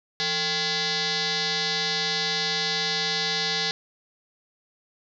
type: tone with frequency modulation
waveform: sine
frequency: 169 Hz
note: E3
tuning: 43 cents sharp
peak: -23 dBFS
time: 0.2-3.71 s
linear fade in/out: 0 ms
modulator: 619 Hz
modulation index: 8
effects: none